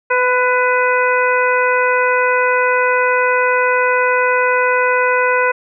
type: harmonic tone with a mistuned harmonic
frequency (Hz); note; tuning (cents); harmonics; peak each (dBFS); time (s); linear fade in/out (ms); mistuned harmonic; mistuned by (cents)
501; B4; +25; 1 / 2 / 3 / 4 / 5; -16 / -17 / -17 / -22 / -22; 0.1-5.52; 10; 3; -22
effects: none